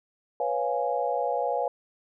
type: chord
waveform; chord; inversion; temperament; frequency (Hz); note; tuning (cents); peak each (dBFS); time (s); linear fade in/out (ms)
sine; C# dominant seventh; third; equal; 493.9 / 554.4 / 698.5 / 830.6; B4 / C#5 / E#5 / G#5; 0 / 0 / 0 / 0; -30; 0.4-1.68; 2
effects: none